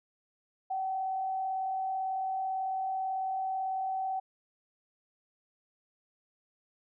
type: tone with frequency modulation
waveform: sine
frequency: 762 Hz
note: G5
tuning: 49 cents flat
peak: -30 dBFS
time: 0.7-4.2 s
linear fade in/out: 10 ms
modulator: 38.1 Hz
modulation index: 0.32
effects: none